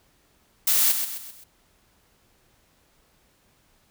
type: noise with echo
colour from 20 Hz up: blue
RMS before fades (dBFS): -20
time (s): 0.67-0.92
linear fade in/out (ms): 5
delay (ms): 130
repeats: 4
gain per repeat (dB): -7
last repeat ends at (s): 1.44
effects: pink hiss -63 dBFS RMS until 3.9 s